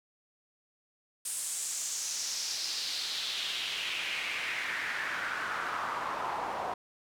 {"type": "noise with band-pass filter sweep", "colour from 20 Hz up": "pink", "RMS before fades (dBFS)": -35, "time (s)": [1.25, 6.74], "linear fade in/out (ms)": 5, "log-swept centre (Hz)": [9100, 810], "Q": 3, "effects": []}